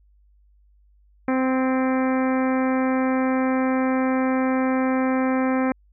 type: harmonic tone with a mistuned harmonic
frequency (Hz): 260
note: C4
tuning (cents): -11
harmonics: 1 / 2 / 3 / 4 / 5 / 6 / 7 / 8 / 9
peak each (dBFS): -20 / -26 / -30 / -32 / -34 / -36 / -37 / -38 / -39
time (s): 1.28-5.72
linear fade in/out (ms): 2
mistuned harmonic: 6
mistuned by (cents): +25
effects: added 50 Hz sine -54 dBFS peak until 5.92 s